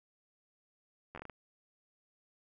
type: slowing click train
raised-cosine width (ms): 0.5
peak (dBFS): -30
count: 7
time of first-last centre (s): 1.15-1.297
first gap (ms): 11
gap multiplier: 1.32
effects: none

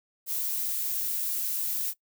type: noise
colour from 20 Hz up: violet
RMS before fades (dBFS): -30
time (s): 0.26-1.94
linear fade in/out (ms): 50
effects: noise-tail reverb RT60 0.1 s tail -20 dB re dry

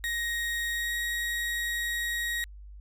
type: tone with pitch glide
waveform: 35% pulse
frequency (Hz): 1877 to 1891.1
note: A#6 to A#6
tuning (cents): +11 to +24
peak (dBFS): -27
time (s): 0.04-2.44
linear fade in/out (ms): 0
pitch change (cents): +13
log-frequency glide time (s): 0.7-0.95
effects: added 50 Hz sine -43 dBFS peak until 2.8 s

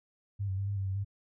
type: tone with pitch steps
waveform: sine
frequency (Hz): 100.1 / 95.2 / 98.7 / 100.8 / 97.1 / 95.7 / 99.7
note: G2 / F#2 / G2 / G2 / G2 / G2 / G2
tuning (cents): +37 / +50 / +12 / +49 / -16 / -41 / +30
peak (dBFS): -30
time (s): 0.39-1.048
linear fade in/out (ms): 20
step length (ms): 94
effects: none

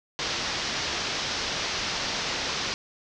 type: low-pass noise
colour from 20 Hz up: white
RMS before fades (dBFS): -30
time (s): 0.19-2.74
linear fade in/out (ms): 0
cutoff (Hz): 5900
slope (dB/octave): 48
effects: none

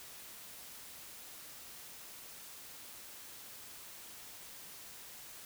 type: silence
effects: white hiss -51 dBFS RMS until 5.45 s

